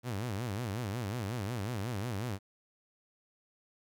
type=tone with vibrato; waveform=sawtooth; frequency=110 Hz; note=A2; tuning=in tune; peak=-30 dBFS; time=0.03-2.39 s; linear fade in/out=50 ms; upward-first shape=sine; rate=5.5 Hz; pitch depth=240 cents each way; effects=11-bit